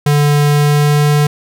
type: tone with pitch glide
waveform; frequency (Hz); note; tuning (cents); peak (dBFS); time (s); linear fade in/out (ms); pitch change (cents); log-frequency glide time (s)
square; 146.3 to 147.49; D3 to D3; -6 to +8; -9; 0.06-1.27; 5; +14; 0.47-1.06
effects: none